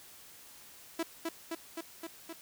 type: tone with echo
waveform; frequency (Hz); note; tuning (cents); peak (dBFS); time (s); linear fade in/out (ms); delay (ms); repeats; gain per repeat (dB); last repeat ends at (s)
sawtooth; 330; E4; +2; -27; 0.99-1.03; 5; 260; 5; -2; 2.33
effects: white hiss -54 dBFS RMS until 2.41 s